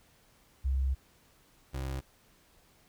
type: tone pair in turn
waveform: sine / 30% pulse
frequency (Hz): 66.4 / 66.4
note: C2 / C2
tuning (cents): +26 / +26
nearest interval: unison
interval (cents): 0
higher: neither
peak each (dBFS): -26 / -31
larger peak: first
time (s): 0.64-0.95 / 1.73-2.01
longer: first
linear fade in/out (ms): 20
effects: pink hiss -64 dBFS RMS until 2.88 s